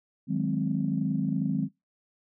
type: chord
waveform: sine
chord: Ab dominant seventh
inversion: second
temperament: equal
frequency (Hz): 155.56 / 185 / 207.7 / 261.6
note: Eb3 / Gb3 / Ab3 / C4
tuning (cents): 0 / 0 / 0 / 0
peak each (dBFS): -30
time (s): 0.27-1.69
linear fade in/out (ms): 50
effects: noise-tail reverb RT60 0.2 s tail -23 dB re dry + tanh soft clip ceiling -14 dBFS